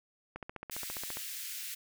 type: click train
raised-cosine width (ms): 0.5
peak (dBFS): -26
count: 13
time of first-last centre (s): 0.36-1.171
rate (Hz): 14.8
type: high-pass noise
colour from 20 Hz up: white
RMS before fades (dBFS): -41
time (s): 0.71-1.75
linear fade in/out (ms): 10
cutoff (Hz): 1800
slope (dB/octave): 24
effects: none